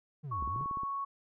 triangle linear two-way sweep, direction down then up, 157.9 to 59.4 to 157.9 Hz, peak -36 dBFS, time 0.23-0.65 s, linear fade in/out 20 ms, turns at 0.45 s
sine tone, 1108.7 Hz, C#6, in tune, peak -33 dBFS, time 0.31-1.05 s, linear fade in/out 10 ms
clicks, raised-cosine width 3 ms, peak -33 dBFS, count 8, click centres 0.425 / 0.476 / 0.561 / 0.611 / 0.659 / 0.712 / 0.772 / 0.834 s
effects none

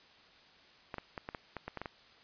clicks, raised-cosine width 0.5 ms, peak -24 dBFS, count 10, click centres 0.942 / 0.983 / 1.178 / 1.289 / 1.348 / 1.567 / 1.68 / 1.773 / 1.816 / 1.858 s, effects white hiss -60 dBFS RMS until 2.23 s + resampled to 11025 Hz

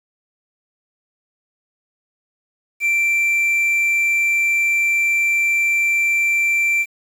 triangle tone with quantisation, 2349 Hz, D7, in tune, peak -13 dBFS, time 2.8-6.86 s, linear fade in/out 50 ms, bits 7, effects none

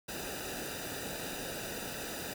pink noise with comb filter, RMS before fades -40 dBFS, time 0.08-2.34 s, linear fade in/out 10 ms, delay 0.92 ms, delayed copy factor -0.75, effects none

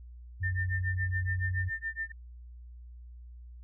sine tone, 91.4 Hz, F#2, 21 cents flat, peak -29 dBFS, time 0.4-1.7 s, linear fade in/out 20 ms
sine tone with tremolo, 1798 Hz, A6, 37 cents sharp, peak -30 dBFS, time 0.43-2.12 s, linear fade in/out 5 ms, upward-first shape sine, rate 7.1 Hz, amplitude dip 100%
effects added 60 Hz sine -45 dBFS peak until 3.63 s

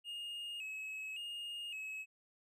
triangle tone with vibrato, 2703 Hz, E7, 43 cents sharp, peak -40 dBFS, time 0.04-2.06 s, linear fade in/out 50 ms, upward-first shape square, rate 0.89 Hz, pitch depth 87 cents each way, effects none

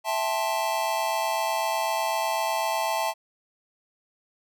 square chord, A minor seventh, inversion second, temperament just, 660 / 792 / 880 / 1056 Hz, E5 / G5 / A5 / C6, +2 / +18 / 0 / +16 cents, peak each -30 / -34 / -28 / -34 dBFS, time 0.04-3.14 s, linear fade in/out 50 ms, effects none

